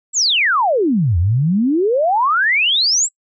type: exponential two-way sweep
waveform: sine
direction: down then up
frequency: 7950 to 80.9 to 7950 Hz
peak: -12 dBFS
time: 0.13-3.09 s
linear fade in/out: 50 ms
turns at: 1.18 s
effects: noise-tail reverb RT60 0.1 s tail -26 dB re dry